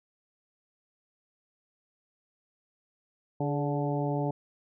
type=harmonic tone with a mistuned harmonic; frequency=145 Hz; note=D3; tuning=22 cents flat; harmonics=1 / 2 / 3 / 4 / 5 / 6; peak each=-30 / -33 / -35 / -36 / -37 / -38 dBFS; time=3.4-4.31 s; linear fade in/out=5 ms; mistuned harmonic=3; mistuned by=-47 cents; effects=none